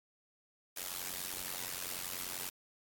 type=noise with amplitude modulation; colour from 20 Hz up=white; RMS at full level=-37 dBFS; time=0.76-2.5 s; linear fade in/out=10 ms; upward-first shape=sine; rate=90.4 Hz; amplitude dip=90%; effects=AAC 64 kbps